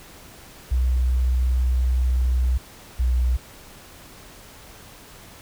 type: tone pair in turn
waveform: sine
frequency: 62.8 / 61.76 Hz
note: B1 / B1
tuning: +30 / +1 cents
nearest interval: unison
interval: 29 cents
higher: first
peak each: -17 dBFS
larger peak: neither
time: 0.71-2.58 / 2.99-3.37 s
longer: first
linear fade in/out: 10 ms
effects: pink hiss -45 dBFS RMS until 5.41 s